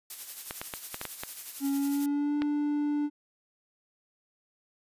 blue noise with tremolo, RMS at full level -38 dBFS, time 0.1-2.06 s, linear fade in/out 2 ms, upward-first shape sine, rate 11 Hz, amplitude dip 50%
clicks, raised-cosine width 0.3 ms, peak -18 dBFS, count 8, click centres 0.509 / 0.615 / 0.738 / 0.944 / 1.014 / 1.053 / 1.235 / 2.42 s
triangle tone with pitch glide, 277.2 to 293.7 Hz, C#4 to D4, 0 to 0 cents, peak -24 dBFS, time 1.6-3.1 s, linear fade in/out 50 ms, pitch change +100 cents, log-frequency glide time 1.72-2.37 s
effects resampled to 32000 Hz

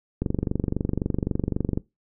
click train, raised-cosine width 3 ms, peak -11 dBFS, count 38, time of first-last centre 0.22-1.775 s, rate 23.8 Hz, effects noise-tail reverb RT60 0.2 s tail -20 dB re dry

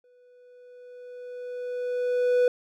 triangle tone with exponential growth, 493.9 Hz, B4, in tune, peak -15 dBFS, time 0.04-2.48 s, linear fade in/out 2 ms, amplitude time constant 530 ms, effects none

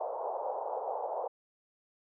white band-pass noise, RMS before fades -36 dBFS, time 0-1.28 s, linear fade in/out 10 ms, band 470 to 890 Hz, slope 48 dB/octave, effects none

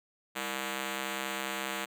5% pulse ring-modulated tone, 264.2 Hz, C4, 17 cents sharp, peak -19 dBFS, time 0.35-1.86 s, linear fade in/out 20 ms, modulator 64.9 Hz, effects none

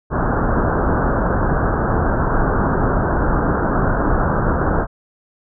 pink low-pass noise, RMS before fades -17 dBFS, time 0.1-4.87 s, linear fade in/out 50 ms, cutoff 1600 Hz, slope 96 dB/octave, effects none

